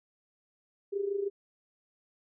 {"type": "tone with amplitude modulation", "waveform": "sine", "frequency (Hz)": 399.4, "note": "G4", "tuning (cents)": 32, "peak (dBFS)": -26, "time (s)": [0.92, 1.3], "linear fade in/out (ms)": 20, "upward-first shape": "sine", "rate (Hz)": 26.4, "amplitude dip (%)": 70, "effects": []}